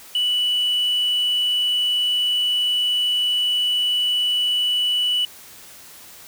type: tone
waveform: triangle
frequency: 2960 Hz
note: F#7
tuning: in tune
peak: -15 dBFS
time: 0.15-5.25 s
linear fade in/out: 2 ms
effects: tanh soft clip ceiling -13 dBFS + white hiss -43 dBFS RMS until 6.27 s